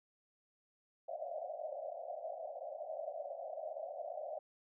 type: band-pass noise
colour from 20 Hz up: pink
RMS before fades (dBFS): -44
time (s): 1.08-4.39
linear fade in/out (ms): 5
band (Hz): 560 to 720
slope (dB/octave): 96
effects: none